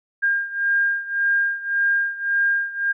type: beating tone pair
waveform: sine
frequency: 1608 / 1609.8 Hz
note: G6 / G6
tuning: +44 / +46 cents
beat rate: 1.8 Hz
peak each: -20 / -23 dBFS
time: 0.22-2.93 s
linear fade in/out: 20 ms
effects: none

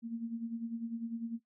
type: tone with tremolo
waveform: sine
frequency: 230.4 Hz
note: A#3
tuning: 20 cents flat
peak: -33 dBFS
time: 0.02-1.4 s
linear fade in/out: 50 ms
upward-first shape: sine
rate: 10 Hz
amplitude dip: 65%
effects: noise-tail reverb RT60 0.1 s tail -19 dB re dry

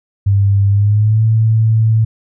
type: tone with pitch glide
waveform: sine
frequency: 99.6 to 111.15 Hz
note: G2 to A2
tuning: +28 to +18 cents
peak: -8 dBFS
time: 0.26-2.05 s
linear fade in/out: 10 ms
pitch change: +190 cents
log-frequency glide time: 0.69-1.24 s
effects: none

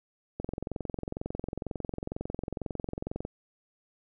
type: click train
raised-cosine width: 2 ms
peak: -20 dBFS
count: 64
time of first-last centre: 0.4-3.251 s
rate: 22.1 Hz
effects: none

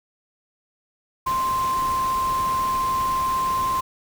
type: tone in noise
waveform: sine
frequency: 1046.5 Hz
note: C6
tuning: in tune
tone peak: -20 dBFS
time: 1.26-3.81 s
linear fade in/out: 10 ms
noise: pink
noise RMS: -34 dBFS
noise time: 1.26-3.81 s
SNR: +11 dB
effects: none

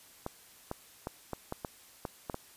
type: clicks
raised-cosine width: 1 ms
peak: -21 dBFS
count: 9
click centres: 0.264 / 0.714 / 1.071 / 1.333 / 1.524 / 1.648 / 2.052 / 2.298 / 2.344 s
effects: white hiss -57 dBFS RMS until 2.56 s + resampled to 32000 Hz

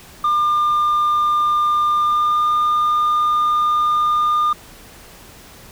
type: tone with pitch glide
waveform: sine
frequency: 1200 to 1210.4 Hz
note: D6 to D#6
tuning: +37 to -48 cents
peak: -11 dBFS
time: 0.24-4.53 s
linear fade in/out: 5 ms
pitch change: +15 cents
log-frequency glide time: 1.97-2.47 s
effects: tanh soft clip ceiling -13 dBFS + pink hiss -42 dBFS RMS until 5.71 s

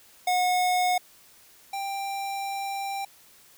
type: tone pair in turn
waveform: square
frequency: 727 / 788.8 Hz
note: F#5 / G5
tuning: -31 / +11 cents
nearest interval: minor second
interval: 142 cents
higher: second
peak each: -22 / -30 dBFS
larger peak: first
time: 0.27-0.98 / 1.73-3.05 s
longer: second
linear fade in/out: 5 ms
effects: white hiss -55 dBFS RMS until 3.57 s

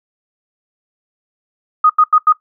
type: tone bursts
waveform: sine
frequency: 1245 Hz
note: D#6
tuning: 1 cent sharp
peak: -6 dBFS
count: 4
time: 1.84-2.325 s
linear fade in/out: 5 ms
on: 56 ms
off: 87 ms
effects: noise-tail reverb RT60 0.1 s tail -17 dB re dry

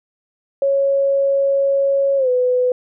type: tone with pitch glide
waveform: sine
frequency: 552 to 500.4 Hz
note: C#5 to B4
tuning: -7 to +23 cents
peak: -13 dBFS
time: 0.62-2.72 s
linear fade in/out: 2 ms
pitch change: -170 cents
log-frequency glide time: 2.17-2.29 s
effects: none

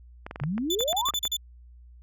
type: clicks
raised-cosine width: 0.5 ms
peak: -21 dBFS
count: 11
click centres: 0.265 / 0.311 / 0.359 / 0.4 / 0.437 / 0.58 / 0.807 / 0.93 / 1.087 / 1.138 / 1.253 s
type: exponential sweep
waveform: sine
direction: up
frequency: 132.1 to 1244.5 Hz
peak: -26 dBFS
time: 0.41-1.11 s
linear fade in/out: 5 ms
type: tone bursts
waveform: 35% pulse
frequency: 3501 Hz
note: A7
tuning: 9 cents flat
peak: -23 dBFS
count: 8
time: 0.7-1.368 s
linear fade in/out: 5 ms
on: 52 ms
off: 36 ms
effects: added 60 Hz sine -47 dBFS peak until 2.02 s

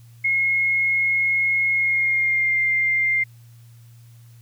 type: tone with pitch glide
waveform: sine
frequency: 2161 to 2102 Hz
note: C#7 to C7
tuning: -45 to +7 cents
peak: -17 dBFS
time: 0.24-3.24 s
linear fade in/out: 10 ms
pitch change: -48 cents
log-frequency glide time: 1.72-2.6 s
effects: added 117 Hz sine -44 dBFS peak until 4.41 s + white hiss -59 dBFS RMS until 4.41 s

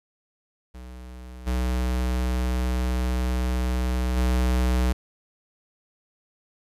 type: tone with level steps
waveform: square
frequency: 62.3 Hz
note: B1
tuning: 16 cents sharp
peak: -39 / -23 / -20 dBFS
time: 0.74-4.93 s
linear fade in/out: 10 ms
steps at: 1.46 / 4.16 s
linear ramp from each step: 20 ms
effects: resampled to 32000 Hz + 10-bit

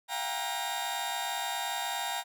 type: tone cluster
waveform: sawtooth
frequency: 681 / 728 / 798 / 942 / 3703 Hz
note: F5 / F#5 / G5 / A#5 / A#7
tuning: -44 / -28 / +31 / +18 / -12 cents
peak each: -39 / -36 / -33 / -33 / -35 dBFS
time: 0.08-2.24 s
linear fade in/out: 50 ms
effects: none

